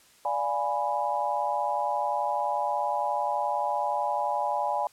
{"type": "chord", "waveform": "sine", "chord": "D diminished seventh", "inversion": "none", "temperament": "equal", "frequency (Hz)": [587.3, 698.5, 830.6, 987.8], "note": ["D5", "F5", "Ab5", "Cb6"], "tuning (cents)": [0, 0, 0, 0], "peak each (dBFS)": [-32, -33, -28, -31], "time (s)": [0.25, 4.87], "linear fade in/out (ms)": 2, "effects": ["white hiss -58 dBFS RMS until 4.92 s", "low-pass 11000 Hz 12 dB/octave"]}